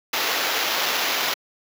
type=noise with sample-and-hold; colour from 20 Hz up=white; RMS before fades=-23 dBFS; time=0.13-1.34 s; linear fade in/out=5 ms; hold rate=8820 Hz; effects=high-pass 400 Hz 12 dB/octave